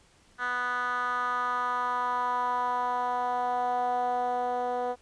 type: tone with band-pass filter sweep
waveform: 10% pulse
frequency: 246.9 Hz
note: B3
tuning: in tune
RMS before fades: -29 dBFS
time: 0.38-4.96 s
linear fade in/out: 50 ms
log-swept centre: 1500 to 600 Hz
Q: 3.7
effects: pink hiss -61 dBFS RMS until 5.01 s + resampled to 22050 Hz